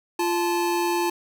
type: tone pair together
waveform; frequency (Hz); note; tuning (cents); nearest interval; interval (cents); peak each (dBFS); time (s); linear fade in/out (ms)
square; 346.9 / 870.9; F4 / A5; -12 / -18; octave + major third; 1594; -24 / -26; 0.19-1.1; 5
effects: none